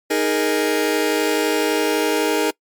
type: chord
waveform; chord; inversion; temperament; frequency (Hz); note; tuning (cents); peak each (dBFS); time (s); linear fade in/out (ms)
sawtooth; D# suspended fourth; none; just; 311.1 / 414.8 / 466.7; D#4 / G#4 / A#4; 0 / -2 / +2; -17; 0.1-2.51; 10
effects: noise-tail reverb RT60 0.1 s tail -24 dB re dry + MP3 96 kbps